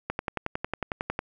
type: click train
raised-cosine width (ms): 0.5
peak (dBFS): -13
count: 13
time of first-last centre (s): 0.1-1.191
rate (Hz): 11
effects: none